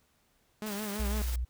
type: tone with vibrato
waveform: sawtooth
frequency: 207.7 Hz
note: G#3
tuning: in tune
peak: -31 dBFS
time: 0.62-1.22 s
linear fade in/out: 0 ms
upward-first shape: sine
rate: 6 Hz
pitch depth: 73 cents each way
type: noise with tremolo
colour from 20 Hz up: white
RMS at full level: -41 dBFS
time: 0.66-1.36 s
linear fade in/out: 5 ms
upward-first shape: sine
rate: 18 Hz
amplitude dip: 30%
type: tone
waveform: sine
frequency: 60.7 Hz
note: B1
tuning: 29 cents flat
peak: -29 dBFS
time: 0.99-1.45 s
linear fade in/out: 10 ms
effects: pink hiss -70 dBFS RMS until 1.49 s